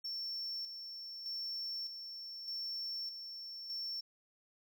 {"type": "tone with tremolo", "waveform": "triangle", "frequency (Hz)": 5430, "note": "F8", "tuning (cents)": -50, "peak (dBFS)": -37, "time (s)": [0.04, 4.01], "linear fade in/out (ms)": 10, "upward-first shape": "square", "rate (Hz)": 0.82, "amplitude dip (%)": 50, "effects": []}